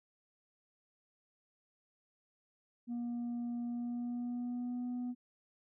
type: tone with pitch glide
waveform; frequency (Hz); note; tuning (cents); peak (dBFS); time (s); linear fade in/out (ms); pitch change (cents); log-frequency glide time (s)
sine; 238.9 to 246.3; A#3 to B3; +43 to -5; -33; 2.87-5.15; 50; +52; 3.66-4.87
effects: tanh soft clip ceiling -35 dBFS